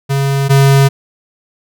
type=tone pair in turn; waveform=square; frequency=138 / 137.51 Hz; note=C#3 / C#3; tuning=-7 / -14 cents; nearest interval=unison; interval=7 cents; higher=first; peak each=-12 / -6 dBFS; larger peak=second; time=0.09-0.49 / 0.49-0.89 s; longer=neither; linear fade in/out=20 ms; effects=none